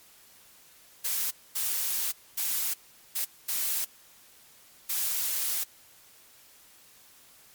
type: noise bursts at uneven times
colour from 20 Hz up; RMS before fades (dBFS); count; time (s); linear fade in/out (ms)
blue; -29; 6; 1.04-1.31 / 1.55-2.12 / 2.37-2.74 / 3.15-3.25 / 3.48-3.85 / 4.89-5.64; 10
effects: white hiss -56 dBFS RMS until 7.54 s + MP3 96 kbps